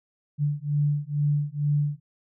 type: beating tone pair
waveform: sine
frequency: 145.3 / 147.5 Hz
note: D3 / D3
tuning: -18 / +8 cents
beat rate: 2.2 Hz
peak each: -25 dBFS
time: 0.38-2 s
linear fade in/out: 50 ms
effects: none